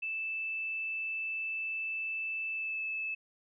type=tone with pitch glide; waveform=sine; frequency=2637 to 2614 Hz; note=E7 to E7; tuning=0 to -15 cents; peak=-33 dBFS; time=0.02-3.15 s; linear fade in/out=10 ms; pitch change=-15 cents; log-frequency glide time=2.51-2.83 s; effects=none